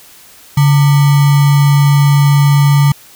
sine tone with sample-and-hold, 142.4 Hz, C#3, 47 cents sharp, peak -5 dBFS, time 0.57-2.92 s, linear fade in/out 5 ms, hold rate 1050 Hz, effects white hiss -40 dBFS RMS until 3.15 s

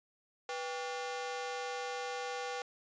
sawtooth ring-modulated tone, 643 Hz, E5, 43 cents flat, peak -30 dBFS, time 0.49-2.62 s, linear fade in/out 2 ms, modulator 151 Hz, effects resampled to 16000 Hz

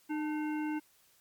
harmonic tone with a mistuned harmonic, 305 Hz, D#4, 34 cents flat, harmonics 1 / 3 / 5 / 7 / 9, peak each -32 / -42 / -46 / -49 / -51 dBFS, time 0.09-0.8 s, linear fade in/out 20 ms, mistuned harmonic 3, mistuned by -60 cents, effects white hiss -66 dBFS RMS until 1.2 s + MP3 96 kbps

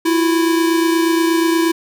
square tone pair together, 330 / 358.4 Hz, E4 / F4, +2 / +45 cents, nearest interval minor second, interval 143 cents, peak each -14 / -22 dBFS, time 0.05-1.72 s, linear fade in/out 10 ms, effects none

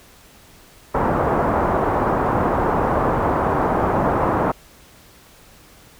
white low-pass noise, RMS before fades -19 dBFS, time 0.94-4.52 s, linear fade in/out 10 ms, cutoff 1100 Hz, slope 24 dB/octave, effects pink hiss -48 dBFS RMS until 5.99 s

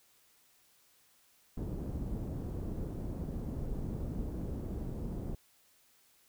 pink low-pass noise, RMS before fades -38 dBFS, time 1.57-5.35 s, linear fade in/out 5 ms, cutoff 330 Hz, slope 12 dB/octave, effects white hiss -67 dBFS RMS until 6.28 s

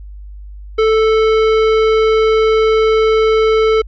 sine tone with hard clipping, 440 Hz, A4, in tune, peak -11 dBFS, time 0.78-3.82 s, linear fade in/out 10 ms, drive 14 dB, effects added 50 Hz sine -29 dBFS peak until 3.87 s + resampled to 16000 Hz

